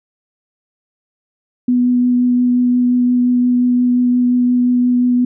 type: tone with vibrato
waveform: sine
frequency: 246.7 Hz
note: B3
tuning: 2 cents flat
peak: -10 dBFS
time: 1.68-5.25 s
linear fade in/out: 5 ms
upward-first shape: triangle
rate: 5.7 Hz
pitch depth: 11 cents each way
effects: none